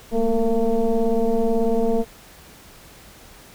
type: tone with frequency modulation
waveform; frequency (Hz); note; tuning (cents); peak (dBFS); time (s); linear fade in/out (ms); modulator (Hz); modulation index
sine; 233.1; A#3; 0; -16; 0.11-2.05; 50; 224; 1.7
effects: pink hiss -46 dBFS RMS until 3.54 s